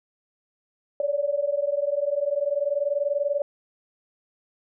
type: tone pair together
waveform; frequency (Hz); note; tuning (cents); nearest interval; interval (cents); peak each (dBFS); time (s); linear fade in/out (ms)
sine; 563 / 583.3; C#5 / D5; +27 / -12; minor second; 61; -25; 1-3.42; 2
effects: none